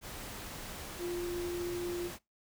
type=tone in noise; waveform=sine; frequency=350 Hz; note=F4; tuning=4 cents sharp; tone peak=-34 dBFS; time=0.98-2.11 s; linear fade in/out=50 ms; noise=pink; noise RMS=-44 dBFS; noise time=0.01-2.19 s; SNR=+7 dB; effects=noise-tail reverb RT60 0.2 s tail -22 dB re dry